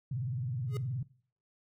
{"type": "tone with vibrato", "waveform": "sine", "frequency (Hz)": 125.5, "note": "B2", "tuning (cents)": 28, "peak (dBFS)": -32, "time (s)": [0.11, 1.03], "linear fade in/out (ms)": 5, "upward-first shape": "sine", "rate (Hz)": 19, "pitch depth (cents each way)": 240}
{"type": "tone with exponential growth", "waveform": "square", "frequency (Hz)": 415.3, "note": "G#4", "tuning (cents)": 0, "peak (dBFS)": -36, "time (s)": [0.67, 0.77], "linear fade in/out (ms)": 2, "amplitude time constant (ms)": 21}
{"effects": ["noise-tail reverb RT60 0.5 s tail -21 dB re dry"]}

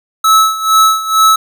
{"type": "tone with tremolo", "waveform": "square", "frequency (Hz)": 1300, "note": "E6", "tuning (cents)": -24, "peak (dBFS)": -5, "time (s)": [0.24, 1.36], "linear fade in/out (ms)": 5, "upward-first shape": "sine", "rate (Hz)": 2.2, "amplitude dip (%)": 80, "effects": []}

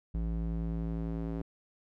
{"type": "tone with band-pass filter sweep", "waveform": "square", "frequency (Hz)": 55.4, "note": "A1", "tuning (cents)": 13, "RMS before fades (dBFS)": -34, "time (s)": [0.14, 1.42], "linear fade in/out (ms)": 5, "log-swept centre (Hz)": [110, 270], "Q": 1.1, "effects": []}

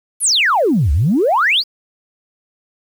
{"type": "exponential two-way sweep", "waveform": "sine", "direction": "down then up", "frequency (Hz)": [11840, 65.41, 5060], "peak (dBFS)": -10, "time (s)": [0.2, 1.64], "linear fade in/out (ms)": 50, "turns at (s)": 0.92, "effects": ["tanh soft clip ceiling -6 dBFS", "7-bit"]}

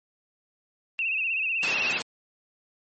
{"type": "tone with vibrato", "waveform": "sine", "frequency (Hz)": 2637, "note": "E7", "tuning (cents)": 0, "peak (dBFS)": -24, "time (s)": [0.99, 1.97], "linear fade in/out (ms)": 0, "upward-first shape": "sine", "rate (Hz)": 16, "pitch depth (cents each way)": 80}
{"type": "band-pass noise", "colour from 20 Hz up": "white", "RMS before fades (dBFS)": -32, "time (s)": [1.63, 2.02], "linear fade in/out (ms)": 0, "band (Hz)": [160, 4500], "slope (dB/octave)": 12}
{"effects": ["MP3 32 kbps"]}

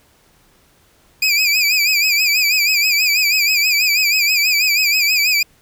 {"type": "tone with vibrato", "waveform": "25% pulse", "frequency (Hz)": 2423, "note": "D#7", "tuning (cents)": -47, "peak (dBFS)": -9, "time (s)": [1.22, 5.43], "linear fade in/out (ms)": 5, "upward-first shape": "sine", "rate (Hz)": 6.2, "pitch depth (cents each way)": 98, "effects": ["pink hiss -54 dBFS RMS until 5.61 s"]}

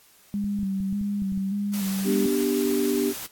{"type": "tone with vibrato", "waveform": "sine", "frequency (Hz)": 198.3, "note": "G3", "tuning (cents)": 20, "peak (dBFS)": -24, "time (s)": [0.34, 2.26], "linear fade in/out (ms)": 0, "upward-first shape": "square", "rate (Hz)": 1.7, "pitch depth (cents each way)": 42}
{"type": "clicks", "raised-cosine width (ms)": 5, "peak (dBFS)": -26, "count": 9, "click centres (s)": [0.442, 0.59, 0.631, 0.804, 0.927, 1.013, 1.221, 1.322, 1.376]}
{"type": "noise", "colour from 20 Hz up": "white", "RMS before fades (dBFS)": -35, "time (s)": [1.73, 3.27], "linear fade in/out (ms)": 10}
{"type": "chord", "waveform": "sine", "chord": "G major", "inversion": "first", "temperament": "just", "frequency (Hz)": [245, 294, 392], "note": ["B3", "D4", "G4"], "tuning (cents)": [-14, 2, 0], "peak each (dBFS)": [-26, -26, -24], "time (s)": [2.04, 3.14], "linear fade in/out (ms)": 50}
{"effects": ["white hiss -56 dBFS RMS until 3.31 s", "AAC 64 kbps"]}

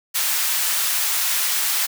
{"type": "high-pass noise", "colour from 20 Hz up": "white", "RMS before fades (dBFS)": -21, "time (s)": [0.14, 1.87], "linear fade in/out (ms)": 20, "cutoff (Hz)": 1000, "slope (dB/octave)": 12, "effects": []}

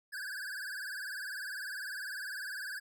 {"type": "tone with vibrato", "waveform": "square", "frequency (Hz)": 1594, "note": "G6", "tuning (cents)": 28, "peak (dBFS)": -39, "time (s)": [0.12, 2.8], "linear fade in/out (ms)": 20, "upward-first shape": "triangle", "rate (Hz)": 20, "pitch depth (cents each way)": 150, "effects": []}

